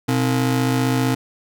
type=ring-modulated tone; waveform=35% pulse; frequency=193.3 Hz; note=G3; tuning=24 cents flat; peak=-12 dBFS; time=0.08-1.15 s; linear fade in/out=10 ms; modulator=69 Hz; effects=none